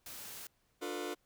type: noise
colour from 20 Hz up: white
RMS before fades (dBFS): -47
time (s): 0.06-0.47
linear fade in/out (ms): 2
type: chord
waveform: sawtooth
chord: B half-diminished seventh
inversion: first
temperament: just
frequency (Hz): 296.3 / 355.6 / 444.5 / 493.9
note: D4 / F4 / A4 / B4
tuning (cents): +15 / +31 / +18 / 0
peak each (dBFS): -39 / -37 / -39 / -43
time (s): 0.81-1.15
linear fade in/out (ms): 20
effects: pink hiss -75 dBFS RMS until 1.25 s